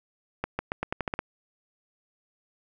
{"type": "accelerating click train", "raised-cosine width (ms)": 0.5, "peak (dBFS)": -13, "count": 9, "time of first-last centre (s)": [0.44, 1.191], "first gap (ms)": 150, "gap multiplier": 0.86, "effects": []}